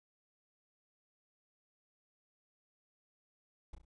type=noise with echo; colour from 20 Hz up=brown; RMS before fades=-42 dBFS; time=3.73-3.75 s; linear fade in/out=5 ms; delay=33 ms; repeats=3; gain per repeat=-7 dB; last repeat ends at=3.849 s; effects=resampled to 22050 Hz